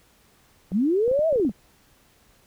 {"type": "linear two-way sweep", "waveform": "sine", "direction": "up then down", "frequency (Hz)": [162.9, 663, 162.9], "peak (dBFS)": -18, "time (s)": [0.71, 1.52], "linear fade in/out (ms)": 50, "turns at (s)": 1.28}
{"type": "clicks", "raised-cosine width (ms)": 2, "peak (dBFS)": -24, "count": 9, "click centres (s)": [0.719, 1.079, 1.114, 1.192, 1.327, 1.359, 1.399, 1.45, 1.494]}
{"effects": ["pink hiss -59 dBFS RMS until 2.46 s"]}